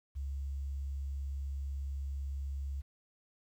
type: tone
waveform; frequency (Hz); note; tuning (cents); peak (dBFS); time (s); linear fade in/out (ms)
sine; 69; C#2; -7; -35; 0.15-2.82; 20
effects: 11-bit

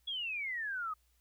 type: exponential sweep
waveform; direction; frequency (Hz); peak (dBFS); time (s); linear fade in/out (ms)
sine; down; 3400 to 1228; -35; 0.07-0.94; 10
effects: added 60 Hz sine -70 dBFS peak until 1.2 s + white hiss -75 dBFS RMS until 1.2 s

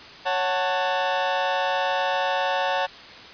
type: chord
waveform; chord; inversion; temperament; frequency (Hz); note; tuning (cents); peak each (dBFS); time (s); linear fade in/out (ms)
sawtooth; F# minor; second; just; 555 / 740 / 888; C#5 / F#5 / A5; +2 / 0 / +16; -22; 0.25-2.87; 20
effects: white hiss -42 dBFS RMS until 3.33 s + resampled to 11025 Hz

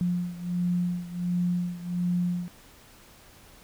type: beating tone pair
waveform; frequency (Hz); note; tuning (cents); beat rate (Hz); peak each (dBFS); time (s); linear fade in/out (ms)
sine; 176.4 / 177.8; F3 / F3; +18 / +31; 1.4; -27 / -30; 0.01-2.48; 0
effects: pink hiss -53 dBFS RMS until 3.63 s

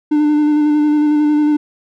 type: tone with vibrato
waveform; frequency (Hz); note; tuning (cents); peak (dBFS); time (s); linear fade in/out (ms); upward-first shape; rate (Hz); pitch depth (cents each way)
triangle; 299; D4; +31; -8; 0.11-1.57; 10; square; 11; 15
effects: none

